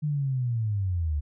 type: linear sweep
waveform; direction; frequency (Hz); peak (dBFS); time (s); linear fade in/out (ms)
sine; down; 153.2 to 70.5; -24; 0.02-1.21; 20
effects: none